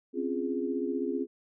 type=chord; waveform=sine; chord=Db major seventh; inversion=third; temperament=equal with one note detuned; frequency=261.6 / 277.2 / 345.8 / 415.3 Hz; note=C4 / Db4 / F4 / Ab4; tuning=0 / 0 / -17 / 0 cents; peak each=-33 / -36 / -34 / -34 dBFS; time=0.13-1.27 s; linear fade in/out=50 ms; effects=none